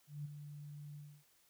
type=tone with ADSR envelope; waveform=sine; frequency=146.83 Hz; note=D3; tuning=in tune; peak=-39 dBFS; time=0.07-1.24 s; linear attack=180 ms; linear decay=15 ms; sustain=-8 dB; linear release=280 ms; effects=white hiss -71 dBFS RMS until 1.49 s